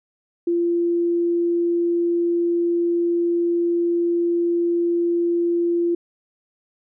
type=tone; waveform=sine; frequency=343.4 Hz; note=F4; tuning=29 cents flat; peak=-17 dBFS; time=0.47-5.95 s; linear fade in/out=5 ms; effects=none